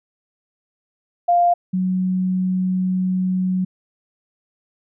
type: tone pair in turn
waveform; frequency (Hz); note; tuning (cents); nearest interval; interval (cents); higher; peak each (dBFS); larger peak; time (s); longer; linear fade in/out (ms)
sine; 698.5 / 185.01; F5 / F#3; 0 / 0; octave + major seventh; 2300; first; -12 / -17; first; 1.28-1.54 / 1.73-3.65; second; 10
effects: none